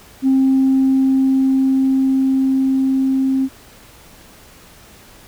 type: tone with level ramp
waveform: sine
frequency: 265.9 Hz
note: C4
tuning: 28 cents sharp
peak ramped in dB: -9 to -13 dBFS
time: 0.22-3.49 s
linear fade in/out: 50 ms
effects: tanh soft clip ceiling -7 dBFS + pink hiss -44 dBFS RMS until 5.27 s